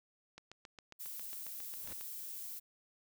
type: click train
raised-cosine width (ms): 0.2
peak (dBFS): -33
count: 13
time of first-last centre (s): 0.38-2.01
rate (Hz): 7.36
type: noise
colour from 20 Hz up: violet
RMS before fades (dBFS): -45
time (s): 0.99-2.6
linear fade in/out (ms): 20
type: noise with exponential growth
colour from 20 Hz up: pink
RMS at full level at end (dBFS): -47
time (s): 1.69-1.93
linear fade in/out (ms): 1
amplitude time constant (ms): 51
effects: none